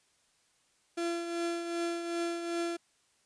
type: tone with tremolo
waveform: 35% pulse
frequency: 340.4 Hz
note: F4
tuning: 44 cents flat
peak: -28 dBFS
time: 0.97-2.77 s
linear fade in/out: 10 ms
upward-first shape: triangle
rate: 2.6 Hz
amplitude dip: 55%
effects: white hiss -70 dBFS RMS until 3.25 s + resampled to 22050 Hz